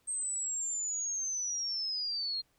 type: linear sweep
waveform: sine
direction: down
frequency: 8372 to 4186 Hz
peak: -32 dBFS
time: 0.07-2.42 s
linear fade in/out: 20 ms
effects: pink hiss -72 dBFS RMS until 2.58 s